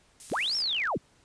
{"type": "noise", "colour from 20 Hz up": "violet", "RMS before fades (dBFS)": -39, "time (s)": [0.2, 0.62], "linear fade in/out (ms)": 0}
{"type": "click train", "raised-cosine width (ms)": 0.2, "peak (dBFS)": -28, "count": 33, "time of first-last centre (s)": [0.3, 0.872], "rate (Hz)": 55.9}
{"type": "linear two-way sweep", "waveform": "sine", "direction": "up then down", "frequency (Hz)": [47.83, 5588, 47.83], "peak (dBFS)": -26, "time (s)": [0.31, 0.98], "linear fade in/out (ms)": 10, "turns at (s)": 0.56}
{"effects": ["pink hiss -63 dBFS RMS until 1.24 s", "resampled to 22050 Hz"]}